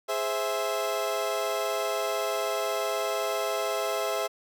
30% pulse chord, Ab augmented, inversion none, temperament equal, 415.3 / 523.3 / 659.3 Hz, Ab4 / C5 / E5, 0 / 0 / 0 cents, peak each -30 / -30 / -27 dBFS, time 0.08-4.28 s, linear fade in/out 20 ms, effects none

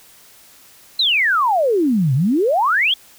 sine exponential two-way sweep, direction down then up, 4186 to 123.3 to 3439 Hz, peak -13 dBFS, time 0.99-2.94 s, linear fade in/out 5 ms, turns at 2.14 s, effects white hiss -47 dBFS RMS until 3.18 s

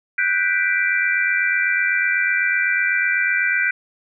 sine chord, G major seventh, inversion third, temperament equal, 1480 / 1568 / 1975.5 / 2349 Hz, F#6 / G6 / B6 / D7, 0 / 0 / 0 / 0 cents, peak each -22 dBFS, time 0.18-3.71 s, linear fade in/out 5 ms, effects none

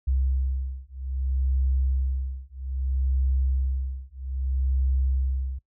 sine beating tone pair, 65.41 / 66.03 Hz, C2 / C2, 0 / +16 cents, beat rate 0.62 Hz, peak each -26 / -26 dBFS, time 0.07-5.59 s, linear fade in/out 10 ms, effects noise-tail reverb RT60 0.1 s tail -20 dB re dry

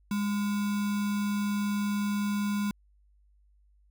sine tone with sample-and-hold, 204.7 Hz, G#3, 25 cents flat, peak -26 dBFS, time 0.11-2.71 s, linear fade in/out 2 ms, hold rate 1225 Hz, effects added 50 Hz sine -60 dBFS peak until 3.9 s

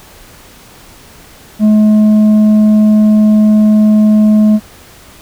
triangle tone with tanh clipping, 213.3 Hz, G#3, 46 cents sharp, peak -5 dBFS, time 1.59-4.6 s, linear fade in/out 50 ms, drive 9 dB, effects pink hiss -38 dBFS RMS until 5.21 s

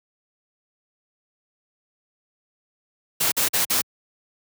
white noise bursts, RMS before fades -21 dBFS, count 4, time 3.2-3.818 s, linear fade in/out 10 ms, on 120 ms, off 46 ms, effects high-pass 80 Hz 12 dB/octave

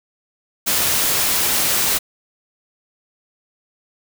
white noise, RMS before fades -18 dBFS, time 0.66-1.99 s, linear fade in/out 20 ms, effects none

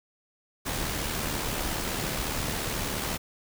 pink noise with amplitude modulation, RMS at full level -29 dBFS, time 0.65-3.18 s, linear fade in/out 20 ms, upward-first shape sine, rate 74.3 Hz, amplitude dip 40%, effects none

